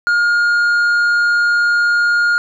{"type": "tone with tanh clipping", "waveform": "sine", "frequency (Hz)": 1421, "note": "F6", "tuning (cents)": 30, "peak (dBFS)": -12, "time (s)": [0.07, 2.38], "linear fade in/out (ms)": 0, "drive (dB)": 5, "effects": []}